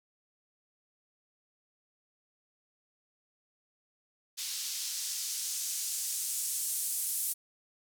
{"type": "noise with band-pass filter sweep", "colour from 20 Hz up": "blue", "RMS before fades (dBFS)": -35, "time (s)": [4.37, 7.34], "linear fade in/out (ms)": 20, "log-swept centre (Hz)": [4400, 10000], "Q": 1.2, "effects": []}